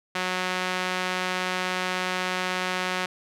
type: tone with band-pass filter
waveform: sawtooth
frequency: 183.5 Hz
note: F#3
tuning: 14 cents flat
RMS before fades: -28 dBFS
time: 0.15-3.06 s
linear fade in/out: 5 ms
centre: 2200 Hz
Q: 0.74
effects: none